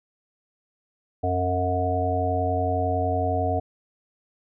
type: harmonic tone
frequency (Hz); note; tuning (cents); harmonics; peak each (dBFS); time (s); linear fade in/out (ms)
90.9; F#2; -30; 1 / 3 / 5 / 7 / 8; -26 / -31 / -30 / -28 / -26; 1.23-3.6; 10
effects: none